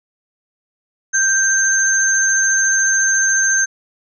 sine tone pair together, 1568 / 6307 Hz, G6 / G8, 0 / +10 cents, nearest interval 2 octaves, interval 2410 cents, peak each -15 dBFS, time 1.13-3.66 s, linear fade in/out 20 ms, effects none

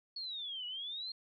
sine exponential two-way sweep, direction down then up, 4412 to 2896 to 4253 Hz, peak -39 dBFS, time 0.16-1.12 s, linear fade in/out 5 ms, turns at 0.66 s, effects none

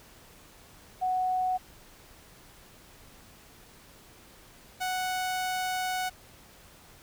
sine / sawtooth tone pair in turn, 740 / 740 Hz, F#5 / F#5, 0 / 0 cents, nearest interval unison, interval 0 cents, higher neither, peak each -25 dBFS, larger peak neither, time 1.01-1.58 / 4.8-6.1 s, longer second, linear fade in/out 20 ms, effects pink hiss -54 dBFS RMS until 7.02 s

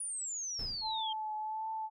sine exponential sweep, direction down, 9830 to 3136 Hz, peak -36 dBFS, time 0-1.13 s, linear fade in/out 5 ms
brown noise with exponential decay, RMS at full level -39 dBFS, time 0.59-1.1 s, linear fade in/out 2 ms, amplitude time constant 110 ms
sine tone with vibrato, 870 Hz, A5, 20 cents flat, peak -35 dBFS, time 0.81-1.9 s, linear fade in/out 50 ms, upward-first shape triangle, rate 1.4 Hz, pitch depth 30 cents each way
effects none

